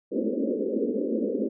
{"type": "band-pass noise", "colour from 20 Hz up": "pink", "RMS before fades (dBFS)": -27, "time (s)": [0.11, 1.49], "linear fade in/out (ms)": 20, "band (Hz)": [210, 550], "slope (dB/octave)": 96, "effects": []}